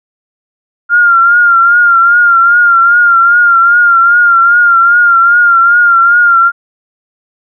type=tone with vibrato; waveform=sine; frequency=1396.9 Hz; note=F6; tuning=in tune; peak=-3 dBFS; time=0.89-6.52 s; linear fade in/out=50 ms; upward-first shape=triangle; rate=2.5 Hz; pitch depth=59 cents each way; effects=none